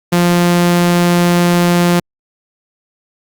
sawtooth tone, 174.61 Hz, F3, in tune, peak -5 dBFS, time 0.12-2 s, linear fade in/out 10 ms, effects Opus 48 kbps

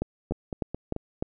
two click trains, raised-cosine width 2 ms, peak -18 / -14 dBFS, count 4 / 5, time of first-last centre 0.31-0.964 / 0.02-1.225 s, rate 4.59 / 3.32 Hz, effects none

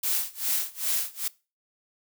blue noise with tremolo, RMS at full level -25 dBFS, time 0.03-1.28 s, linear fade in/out 5 ms, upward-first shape sine, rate 2.5 Hz, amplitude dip 95%, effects noise-tail reverb RT60 0.3 s tail -21 dB re dry

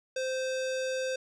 square tone with low-pass filter, 520 Hz, C5, 11 cents flat, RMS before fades -32 dBFS, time 0.16-1.16 s, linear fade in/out 5 ms, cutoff 6400 Hz, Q 1.4, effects none

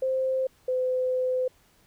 sine tone pair in turn, 523.3 / 509.9 Hz, C5 / C5, 0 / -45 cents, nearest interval unison, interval 45 cents, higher first, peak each -23 dBFS, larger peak neither, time 0.02-0.47 / 0.68-1.48 s, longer second, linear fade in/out 5 ms, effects pink hiss -62 dBFS RMS until 1.86 s

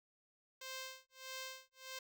5% pulse tone with tremolo, 523.3 Hz, C5, in tune, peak -32 dBFS, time 0.61-1.99 s, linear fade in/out 5 ms, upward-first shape sine, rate 1.6 Hz, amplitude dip 100%, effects none

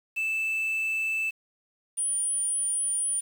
sine tone pair in turn, 2637 / 9452 Hz, E7 / D9, 0 / +10 cents, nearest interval octave + minor seventh, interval 2210 cents, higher second, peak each -23 / -22 dBFS, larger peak second, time 0.16-1.31 / 1.97-3.21 s, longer second, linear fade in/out 20 ms, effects tanh soft clip ceiling -24 dBFS + 8-bit

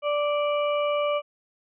harmonic tone, 586 Hz, D5, 4 cents flat, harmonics 1 / 2 / 4 / 5, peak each -23 / -29 / -35 / -37 dBFS, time 0.02-1.22 s, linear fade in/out 50 ms, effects none

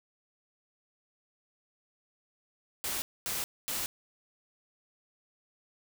white noise bursts, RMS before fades -34 dBFS, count 3, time 2.84-3.86 s, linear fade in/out 0 ms, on 180 ms, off 240 ms, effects none

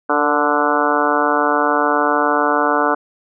harmonic tone with a mistuned harmonic, 146.83 Hz, D3, in tune, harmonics 2 / 3 / 4 / 5 / 6 / 7 / 8 / 9 / 10, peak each -22 / -22 / -22 / -22 / -22 / -22 / -22 / -22 / -22 dBFS, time 0.09-2.95 s, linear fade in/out 10 ms, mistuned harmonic 3, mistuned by +39 cents, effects none

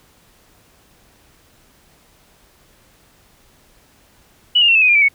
sine tone with pitch steps, 2945 / 2828 / 2716 / 2609 / 2505 / 2406 / 2311 / 2219 Hz, F#7 / F7 / F7 / E7 / D#7 / D7 / D7 / C#7, -9 / +21 / -49 / -18 / +11 / +41 / -28 / +1 cents, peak -9 dBFS, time 4.55-5.086 s, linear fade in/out 10 ms, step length 67 ms, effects pink hiss -53 dBFS RMS until 5.14 s

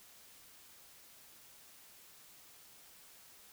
silence, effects white hiss -59 dBFS RMS until 3.52 s

